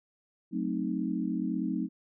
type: chord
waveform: sine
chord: F# diminished seventh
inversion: none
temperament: equal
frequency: 185 / 220 / 261.6 / 311.1 Hz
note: F#3 / A3 / C4 / Eb4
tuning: 0 / 0 / 0 / 0 cents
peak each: -34 dBFS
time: 0.51-1.89 s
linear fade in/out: 50 ms
effects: none